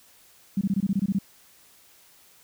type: tone bursts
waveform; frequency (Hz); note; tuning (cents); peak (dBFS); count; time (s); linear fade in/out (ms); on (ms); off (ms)
sine; 196; G3; 0; -20; 10; 0.57-1.188; 5; 42; 22
effects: white hiss -56 dBFS RMS until 2.43 s